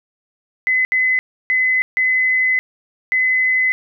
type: tone bursts at uneven times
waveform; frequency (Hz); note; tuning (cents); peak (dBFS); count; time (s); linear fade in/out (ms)
sine; 2028; B6; +45; -13; 5; 0.67-0.85 / 0.92-1.19 / 1.5-1.82 / 1.97-2.59 / 3.12-3.72; 0
effects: none